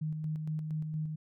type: tone with tremolo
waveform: sine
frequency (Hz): 155.3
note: D#3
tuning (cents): -3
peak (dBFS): -31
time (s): 0.01-1.16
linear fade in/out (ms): 10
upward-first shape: square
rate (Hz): 4.3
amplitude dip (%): 35
effects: none